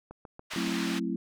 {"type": "click train", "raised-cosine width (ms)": 1, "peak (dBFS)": -30, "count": 5, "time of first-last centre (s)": [0.11, 0.678], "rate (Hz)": 7.04}
{"type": "band-pass noise", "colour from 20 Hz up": "white", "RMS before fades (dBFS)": -37, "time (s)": [0.5, 1], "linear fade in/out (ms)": 20, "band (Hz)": [770, 3500], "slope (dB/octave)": 12}
{"type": "chord", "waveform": "sine", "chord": "F# half-diminished seventh", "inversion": "none", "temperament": "just", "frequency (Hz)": [185, 222, 266.4, 333], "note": ["F#3", "A3", "C4", "E4"], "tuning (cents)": [0, 16, 31, 18], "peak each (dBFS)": -34, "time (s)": [0.56, 1.16], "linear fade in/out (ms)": 2}
{"effects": []}